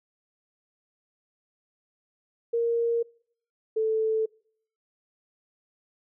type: tone pair in turn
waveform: sine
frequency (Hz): 466.2 / 440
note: A#4 / A4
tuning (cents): 0 / 0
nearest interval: minor second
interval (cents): 100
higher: first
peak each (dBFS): -22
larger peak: neither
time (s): 2.53-3.03 / 3.76-4.26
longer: neither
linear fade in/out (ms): 10
effects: noise-tail reverb RT60 0.6 s tail -26 dB re dry